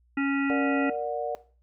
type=harmonic tone; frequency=277.2 Hz; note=C#4; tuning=in tune; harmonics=1 / 3 / 5 / 7 / 9 / 10; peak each=-24 / -39 / -33 / -35 / -38 / -46 dBFS; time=0.17-0.9 s; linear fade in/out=5 ms
type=chord; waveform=sine; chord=Bb augmented; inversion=none; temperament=equal with one note detuned; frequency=466.2 / 587.3 / 730.6 Hz; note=Bb4 / D5 / F#5; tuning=0 / 0 / -22 cents; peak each=-32 / -31 / -32 dBFS; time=0.5-1.35 s; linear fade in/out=0 ms
effects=noise-tail reverb RT60 0.4 s tail -17 dB re dry + added 60 Hz sine -61 dBFS peak until 1.62 s